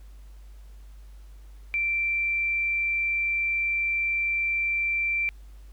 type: tone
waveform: sine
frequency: 2349 Hz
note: D7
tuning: in tune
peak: -23 dBFS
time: 1.74-5.29 s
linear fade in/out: 0 ms
effects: added 50 Hz sine -43 dBFS peak until 5.72 s + pink hiss -62 dBFS RMS until 5.72 s